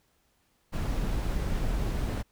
brown noise, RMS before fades -29 dBFS, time 0.72-2.23 s, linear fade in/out 20 ms, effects pink hiss -70 dBFS RMS until 2.31 s

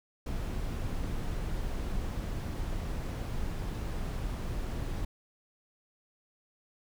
brown noise, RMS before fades -34 dBFS, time 0.26-5.05 s, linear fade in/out 5 ms, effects none

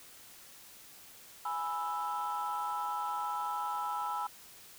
sine chord, E major, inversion first, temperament equal, 830.6 / 987.8 / 1318.5 Hz, G#5 / B5 / E6, 0 / 0 / 0 cents, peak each -36 / -36 / -36 dBFS, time 1.45-4.27 s, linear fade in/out 5 ms, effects tanh soft clip ceiling -27 dBFS + white hiss -54 dBFS RMS until 4.78 s

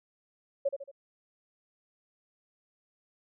sine tone with echo, 555 Hz, C#5, 2 cents sharp, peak -24 dBFS, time 0.65-0.69 s, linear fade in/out 10 ms, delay 75 ms, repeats 3, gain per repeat -7 dB, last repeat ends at 0.915 s, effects none

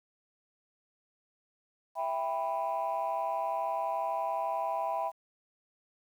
sine chord, E minor, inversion none, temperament just, 659.3 / 791.1 / 988.9 Hz, E5 / G5 / B5, 0 / +16 / +2 cents, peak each -33 dBFS, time 1.95-5.12 s, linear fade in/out 50 ms, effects tanh soft clip ceiling -24 dBFS + 10-bit

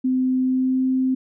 sine tone with pitch glide, 257.4 to 259.9 Hz, C4 to C4, -28 to -11 cents, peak -17 dBFS, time 0.04-1.15 s, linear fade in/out 10 ms, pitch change +17 cents, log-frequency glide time 0.39-0.85 s, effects none

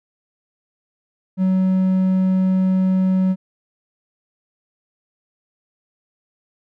triangle tone, 187.4 Hz, F#3, 22 cents sharp, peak -12 dBFS, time 1.37-3.36 s, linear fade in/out 50 ms, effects none

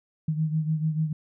sine beating tone pair, 155.56 / 162.36 Hz, D#3 / E3, 0 / -26 cents, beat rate 6.8 Hz, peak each -24 / -30 dBFS, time 0.28-1.13 s, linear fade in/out 5 ms, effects none

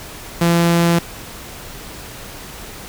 sawtooth tone, 170 Hz, F3, 46 cents flat, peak -8 dBFS, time 0.41-0.99 s, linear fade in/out 5 ms, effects pink hiss -34 dBFS RMS until 2.88 s

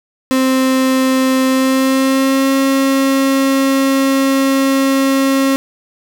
35% pulse tone with pitch glide, 261.6 to 270.5 Hz, C4 to C#4, 0 to -42 cents, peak -9 dBFS, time 0.31-5.56 s, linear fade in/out 0 ms, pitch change +58 cents, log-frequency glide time 1.47-2.53 s, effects none

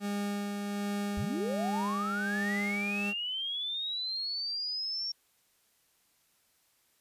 40% pulse tone with tremolo, 203.2 Hz, G#3, 38 cents flat, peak -30 dBFS, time 0-3.14 s, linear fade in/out 50 ms, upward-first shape sine, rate 1.3 Hz, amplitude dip 30%
sine linear sweep, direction up, 54.2 to 5530 Hz, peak -32 dBFS, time 1.17-5.12 s, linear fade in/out 5 ms
effects white hiss -70 dBFS RMS until 7 s + resampled to 32000 Hz

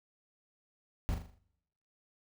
brown noise with echo, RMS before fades -31 dBFS, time 1.09-1.14 s, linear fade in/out 0 ms, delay 40 ms, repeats 6, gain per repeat -6 dB, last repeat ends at 1.38 s, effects noise-tail reverb RT60 0.9 s tail -25 dB re dry

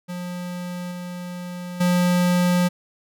square tone with level steps, 178 Hz, F3, 33 cents sharp, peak -29 / -31 / -17 dBFS, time 0.08-2.69 s, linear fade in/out 20 ms, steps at 0.91 / 1.8 s, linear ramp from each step 10 ms, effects none

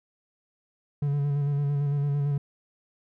triangle tone with vibrato, 143.1 Hz, D3, 45 cents flat, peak -21 dBFS, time 1.02-2.38 s, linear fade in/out 5 ms, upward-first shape square, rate 8.9 Hz, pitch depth 25 cents each way, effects none

